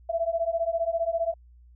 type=beating tone pair; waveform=sine; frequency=659.3 / 674.3 Hz; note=E5 / E5; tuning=0 / +39 cents; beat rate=15 Hz; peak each=-27 dBFS; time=0.09-1.34 s; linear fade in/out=10 ms; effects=added 60 Hz sine -50 dBFS peak until 1.75 s